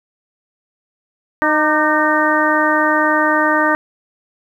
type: harmonic tone with a mistuned harmonic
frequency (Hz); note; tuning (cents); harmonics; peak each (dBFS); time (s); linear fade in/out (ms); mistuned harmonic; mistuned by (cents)
307.3; D#4; -21; 1 / 2 / 3 / 4 / 5 / 6; -19 / -19 / -19 / -19 / -19 / -19; 1.42-3.75; 0; 4; -45
effects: 8-bit